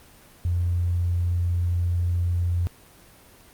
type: tone with tanh clipping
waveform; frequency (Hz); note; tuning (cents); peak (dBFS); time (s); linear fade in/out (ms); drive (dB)
triangle; 87.31; F2; 0; -20; 0.45-2.67; 0; 2
effects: pink hiss -51 dBFS RMS until 3.53 s + Opus 24 kbps